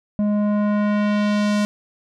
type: tone with low-pass filter sweep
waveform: square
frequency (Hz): 207.7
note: G#3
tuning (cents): 0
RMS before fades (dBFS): -19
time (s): 0.19-1.65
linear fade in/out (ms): 0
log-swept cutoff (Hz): 510 to 8100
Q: 0.84
effects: none